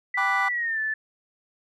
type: tone with pitch glide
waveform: sine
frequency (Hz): 1975.5 to 1749.8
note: B6 to A6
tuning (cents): 0 to -10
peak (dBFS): -24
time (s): 0.14-0.94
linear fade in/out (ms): 5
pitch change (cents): -210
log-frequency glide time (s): 0.49-0.8
type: chord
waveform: triangle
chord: G major seventh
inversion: none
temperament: equal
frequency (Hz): 784 / 987.8 / 1174.7 / 1480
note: G5 / B5 / D6 / F#6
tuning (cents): 0 / 0 / 0 / 0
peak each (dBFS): -26 / -29 / -25 / -28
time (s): 0.17-0.49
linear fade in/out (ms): 10
effects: none